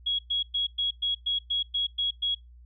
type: tone bursts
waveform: sine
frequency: 3322 Hz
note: G#7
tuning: in tune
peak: -24 dBFS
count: 10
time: 0.06-2.35 s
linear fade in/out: 10 ms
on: 130 ms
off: 110 ms
effects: noise-tail reverb RT60 0.2 s tail -26 dB re dry + added 60 Hz sine -48 dBFS peak until 2.65 s